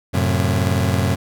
30% pulse chord, F# diminished, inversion none, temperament just, 92.5 / 111 / 133.2 Hz, F#2 / A2 / C3, 0 / +16 / +31 cents, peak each -16 / -20 / -19 dBFS, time 0.13-1.16 s, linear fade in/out 20 ms, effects none

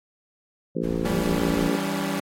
harmonic tone, 57 Hz, A#1, 38 cents flat, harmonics 3 / 4 / 5 / 6 / 7 / 8 / 9, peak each -29 / -30 / -31 / -32 / -32 / -33 / -34 dBFS, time 0.75-1.77 s, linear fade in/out 10 ms
brown noise, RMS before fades -34 dBFS, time 0.83-1.68 s, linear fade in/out 5 ms
sawtooth chord, C# diminished, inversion first, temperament equal with one note detuned, 164.81 / 196 / 284.2 Hz, E3 / G3 / C#4, 0 / 0 / +43 cents, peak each -28 / -24 / -25 dBFS, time 1.05-2.2 s, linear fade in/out 5 ms
effects AAC 48 kbps

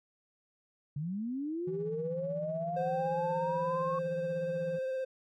sine linear sweep, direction up, 137.3 to 1101 Hz, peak -33 dBFS, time 0.96-3.99 s, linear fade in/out 5 ms
triangle tone with tremolo, 164.81 Hz, E3, in tune, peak -33 dBFS, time 1.67-4.79 s, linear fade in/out 5 ms, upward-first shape triangle, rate 16 Hz, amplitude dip 80%
triangle tone with vibrato, 523.3 Hz, C5, in tune, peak -30 dBFS, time 2.76-5.05 s, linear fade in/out 10 ms, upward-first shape triangle, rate 17 Hz, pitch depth 21 cents each way
effects none

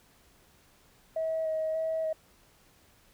sine tone with vibrato, 638 Hz, D#5, 43 cents sharp, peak -27 dBFS, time 1.16-2.13 s, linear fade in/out 5 ms, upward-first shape square, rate 1.7 Hz, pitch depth 13 cents each way, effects tanh soft clip ceiling -23 dBFS + pink hiss -62 dBFS RMS until 3.13 s

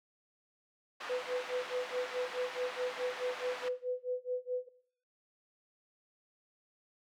pink band-pass noise, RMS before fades -44 dBFS, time 1-3.69 s, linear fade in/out 10 ms, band 750 to 3000 Hz, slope 12 dB/octave
sine tone with tremolo, 500 Hz, B4, 21 cents sharp, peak -30 dBFS, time 1.09-4.69 s, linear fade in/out 10 ms, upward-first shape sine, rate 4.7 Hz, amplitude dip 100%
effects noise-tail reverb RT60 0.6 s tail -17 dB re dry

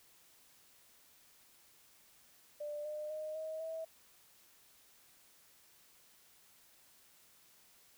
sine tone with pitch steps, 592 / 605.1 / 618.6 / 632.3 / 646.3 Hz, D5 / D#5 / D#5 / D#5 / E5, +14 / -48 / -10 / +28 / -34 cents, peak -39 dBFS, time 2.6-3.85 s, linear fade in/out 10 ms, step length 250 ms, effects white hiss -65 dBFS RMS until 7.97 s

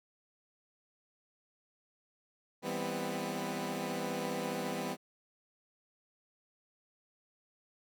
15% pulse chord, C major seventh, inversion first, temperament equal with one note detuned, 164.81 / 198.5 / 246.9 / 261.6 Hz, E3 / G3 / B3 / C4, 0 / +22 / 0 / 0 cents, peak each -35 / -33 / -33 / -37 dBFS, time 2.62-4.97 s, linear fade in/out 50 ms, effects none

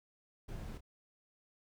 brown noise with echo, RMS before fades -44 dBFS, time 0.48-0.78 s, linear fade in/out 10 ms, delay 28 ms, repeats 1, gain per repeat -10 dB, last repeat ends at 0.808 s, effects none

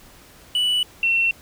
triangle / sine tone pair in turn, 2960 / 2711 Hz, F#7 / E7, 0 / +48 cents, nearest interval major second, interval 152 cents, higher first, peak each -16 dBFS, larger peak neither, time 0.55-0.83 / 1.03-1.31 s, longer neither, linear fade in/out 2 ms, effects pink hiss -48 dBFS RMS until 1.41 s

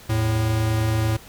square tone pair together, 81.47 / 110.3 Hz, E2 / A2, -20 / +5 cents, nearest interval perfect fourth, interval 525 cents, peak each -29 / -20 dBFS, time 0.09-1.17 s, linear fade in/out 10 ms, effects pink hiss -45 dBFS RMS until 1.28 s

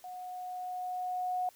sine tone with level ramp, 730 Hz, F#5, 24 cents flat, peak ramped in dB -41 to -29 dBFS, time 0.04-1.49 s, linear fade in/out 2 ms, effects white hiss -61 dBFS RMS until 1.55 s

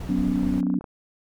brown noise, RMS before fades -33 dBFS, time 0-0.61 s, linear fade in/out 5 ms
sine chord, F# suspended fourth, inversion none, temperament equal with one note detuned, 185 / 246.9 / 281.2 Hz, F#3 / B3 / C#4, 0 / 0 / +25 cents, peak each -25 dBFS, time 0.09-0.79 s, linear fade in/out 5 ms
clicks, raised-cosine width 1 ms, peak -26 dBFS, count 12, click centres 0.357 / 0.393 / 0.433 / 0.49 / 0.539 / 0.581 / 0.63 / 0.668 / 0.701 / 0.741 / 0.81 / 0.842 s
effects none

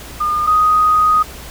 sine tone pair in turn, 1215 / 1247.7 Hz, D#6 / D#6, -42 / +4 cents, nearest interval unison, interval 46 cents, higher second, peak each -14 / -9 dBFS, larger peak second, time 0.2-0.47 / 0.47-1.23 s, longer second, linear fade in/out 10 ms, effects added 60 Hz sine -35 dBFS peak until 1.5 s + pink hiss -34 dBFS RMS until 1.5 s

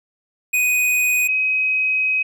square / sine tone pair in turn, 2492 / 2531 Hz, D#7 / D#7, +2 / +29 cents, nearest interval unison, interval 27 cents, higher second, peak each -16 dBFS, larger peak neither, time 0.53-1.28 / 1.28-2.23 s, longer second, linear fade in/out 10 ms, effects none

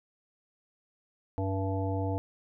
harmonic tone, 96.3 Hz, G2, 30 cents flat, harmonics 1 / 3 / 5 / 7 / 9, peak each -30 / -35 / -37 / -38 / -40 dBFS, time 1.38-2.18 s, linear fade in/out 0 ms, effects none

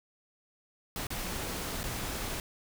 pink noise with dropouts, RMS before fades -36 dBFS, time 0.96-2.4 s, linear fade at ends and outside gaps 1 ms, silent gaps 1.069-1.104 / 1.832-1.839 s, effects none

